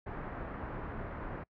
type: low-pass noise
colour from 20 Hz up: pink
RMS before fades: -41 dBFS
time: 0.06-1.44 s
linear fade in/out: 10 ms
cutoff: 1700 Hz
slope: 24 dB/octave
effects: noise-tail reverb RT60 0.1 s tail -26 dB re dry